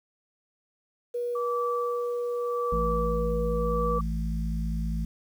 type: tone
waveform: sine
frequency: 482.5 Hz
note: B4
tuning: 40 cents flat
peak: -27 dBFS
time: 1.14-3.99 s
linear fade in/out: 10 ms
type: tone with tremolo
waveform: sine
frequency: 1159 Hz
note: D6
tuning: 23 cents flat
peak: -28 dBFS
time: 1.35-4.01 s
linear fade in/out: 5 ms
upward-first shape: sine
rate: 0.86 Hz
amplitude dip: 80%
type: harmonic tone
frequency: 55 Hz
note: A1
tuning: in tune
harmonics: 1 / 3 / 4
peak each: -28 / -32 / -36 dBFS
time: 2.72-5.05 s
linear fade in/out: 5 ms
effects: 9-bit